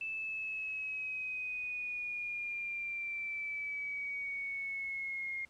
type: linear sweep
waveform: sine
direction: down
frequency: 2637 to 2132 Hz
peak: -36 dBFS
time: 0.01-5.45 s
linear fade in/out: 2 ms
effects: pink hiss -66 dBFS RMS until 5.49 s + low-pass 9000 Hz 12 dB/octave